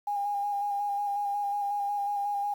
sine tone with vibrato, 813 Hz, G#5, 37 cents flat, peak -27 dBFS, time 0.07-2.54 s, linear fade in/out 5 ms, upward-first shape square, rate 5.5 Hz, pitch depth 17 cents each way, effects 9-bit

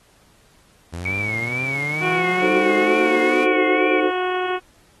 sawtooth linear sweep, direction up, 82.41 to 254.3 Hz, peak -24 dBFS, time 0.92-3.46 s, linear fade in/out 20 ms
sine tone with vibrato, 2235 Hz, C#7, 14 cents sharp, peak -22 dBFS, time 1.05-4.01 s, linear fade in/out 10 ms, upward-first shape triangle, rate 2.2 Hz, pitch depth 110 cents each way
harmonic tone, 366.2 Hz, F#4, 18 cents flat, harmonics 1 / 2 / 3 / 4 / 5 / 6 / 7 / 8 / 9, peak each -23 / -26 / -28 / -30 / -36 / -39 / -35 / -41 / -41 dBFS, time 2-4.6 s, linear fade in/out 50 ms
sine chord, D# diminished seventh, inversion none, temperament equal with one note detuned, 311.1 / 374.9 / 440 / 523.3 Hz, D#4 / F#4 / A4 / C5, 0 / +23 / 0 / 0 cents, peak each -22 / -24 / -24 / -24 dBFS, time 2.4-4.12 s, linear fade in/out 50 ms
effects pink hiss -56 dBFS RMS until 5 s + AAC 32 kbps

